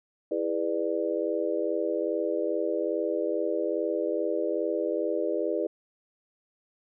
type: chord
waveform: sine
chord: E dominant seventh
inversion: none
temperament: just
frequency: 329.6 / 412 / 494.4 / 593.3 Hz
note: E4 / G#4 / B4 / D5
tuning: 0 / -14 / +2 / +18 cents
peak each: -31 dBFS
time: 0.31-5.67 s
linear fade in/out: 5 ms
effects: none